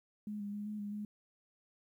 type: tone with pitch steps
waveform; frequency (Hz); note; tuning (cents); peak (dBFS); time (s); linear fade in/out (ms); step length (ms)
sine; 209.7 / 203.4 / 206.9 / 211.3 / 204.9 / 208.9; G#3 / G#3 / G#3 / G#3 / G#3 / G#3; +17 / -36 / -6 / +30 / -23 / +10; -38; 0.27-1.05; 2; 130
effects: 12-bit